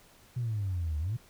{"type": "exponential two-way sweep", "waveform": "sine", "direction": "down then up", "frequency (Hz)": [126.2, 73.42, 126.2], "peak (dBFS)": -28, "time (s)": [0.36, 1.17], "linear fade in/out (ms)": 10, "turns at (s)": 0.99, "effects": ["tanh soft clip ceiling -25 dBFS", "pink hiss -59 dBFS RMS until 1.29 s"]}